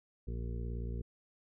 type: harmonic tone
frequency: 58.1 Hz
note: A#1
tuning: 5 cents flat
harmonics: 1 / 2 / 3 / 4 / 6 / 7 / 8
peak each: -37 / -42 / -49 / -49 / -53 / -52 / -54 dBFS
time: 0.27-1.02 s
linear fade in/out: 10 ms
effects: none